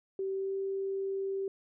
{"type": "tone with pitch glide", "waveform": "sine", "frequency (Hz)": [385.7, 389.1], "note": ["G4", "G4"], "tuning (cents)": [-28, -13], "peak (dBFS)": -31, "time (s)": [0.19, 1.48], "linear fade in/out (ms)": 2, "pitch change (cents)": 15, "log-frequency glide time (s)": [0.32, 0.55], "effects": []}